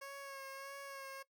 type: tone with vibrato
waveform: 15% pulse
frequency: 548 Hz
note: C#5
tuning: 20 cents flat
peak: -40 dBFS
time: 0.01-1.23 s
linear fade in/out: 10 ms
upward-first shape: sine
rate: 1.6 Hz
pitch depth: 27 cents each way
effects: noise-tail reverb RT60 0.1 s tail -18 dB re dry